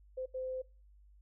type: tone bursts at uneven times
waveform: sine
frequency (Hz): 516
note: C5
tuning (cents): -24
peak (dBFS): -36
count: 2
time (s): 0.17-0.26 / 0.34-0.62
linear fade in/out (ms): 10
effects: noise-tail reverb RT60 0.3 s tail -21 dB re dry + added 50 Hz sine -58 dBFS peak until 1.21 s